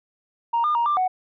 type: tone with pitch steps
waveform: sine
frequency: 934 / 1209 / 940 / 1185 / 742 Hz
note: A#5 / D6 / A#5 / D6 / F#5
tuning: +3 / +50 / +14 / +15 / +5 cents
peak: -17 dBFS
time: 0.53-1.08 s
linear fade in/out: 10 ms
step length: 110 ms
effects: tanh soft clip ceiling -15 dBFS